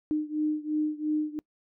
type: beating tone pair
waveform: sine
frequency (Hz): 303.7 / 306.6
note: D#4 / D#4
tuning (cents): -42 / -25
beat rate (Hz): 2.9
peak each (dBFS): -28 / -30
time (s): 0.11-1.39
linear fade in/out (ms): 0
effects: noise-tail reverb RT60 0.1 s tail -25 dB re dry